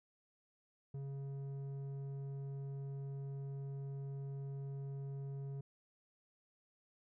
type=tone with low-pass filter; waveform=square; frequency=138.1 Hz; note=C#3; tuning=6 cents flat; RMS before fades=-44 dBFS; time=0.94-5.61 s; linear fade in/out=5 ms; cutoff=390 Hz; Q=0.67; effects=none